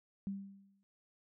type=tone with exponential decay; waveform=sine; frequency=196.8 Hz; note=G3; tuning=7 cents sharp; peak=-34 dBFS; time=0.27-0.83 s; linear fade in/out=0 ms; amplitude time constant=120 ms; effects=none